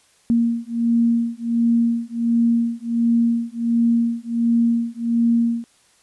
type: beating tone pair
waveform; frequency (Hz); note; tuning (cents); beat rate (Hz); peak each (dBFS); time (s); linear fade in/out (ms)
sine; 232.5 / 233.9; A#3 / A#3; -4 / +6; 1.4; -19; 0.3-5.64; 0
effects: white hiss -57 dBFS RMS until 6.02 s + resampled to 24000 Hz